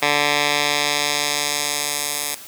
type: tone with band-pass filter sweep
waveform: 10% pulse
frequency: 146 Hz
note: D3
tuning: 10 cents flat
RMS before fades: -21 dBFS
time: 0.02-2.35 s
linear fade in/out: 5 ms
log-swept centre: 2500 to 11000 Hz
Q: 0.79
effects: white hiss -39 dBFS RMS until 2.47 s + high-pass 80 Hz 12 dB/octave